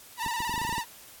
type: tone with vibrato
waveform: sawtooth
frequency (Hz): 932.3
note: A#5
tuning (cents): 0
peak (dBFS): -25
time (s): 0.17-0.85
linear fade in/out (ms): 50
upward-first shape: square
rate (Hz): 18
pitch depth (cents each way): 64
type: clicks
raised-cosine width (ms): 3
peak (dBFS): -25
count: 10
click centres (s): 0.263 / 0.404 / 0.495 / 0.541 / 0.579 / 0.616 / 0.65 / 0.693 / 0.727 / 0.781
effects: white hiss -50 dBFS RMS until 1.2 s + AAC 64 kbps